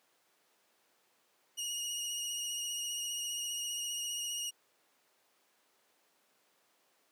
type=tone with vibrato; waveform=20% pulse; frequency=2878 Hz; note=F#7; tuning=49 cents flat; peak=-30 dBFS; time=1.57-4.51 s; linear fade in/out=20 ms; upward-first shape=sine; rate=15 Hz; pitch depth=27 cents each way; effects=pink hiss -71 dBFS RMS until 7.11 s + high-pass 400 Hz 12 dB/octave